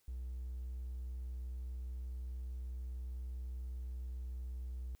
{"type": "tone with hard clipping", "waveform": "triangle", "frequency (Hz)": 62.4, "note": "B1", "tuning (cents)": 19, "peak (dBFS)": -40, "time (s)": [0.08, 4.95], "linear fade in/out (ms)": 0, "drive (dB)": 3, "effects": ["white hiss -75 dBFS RMS until 5 s"]}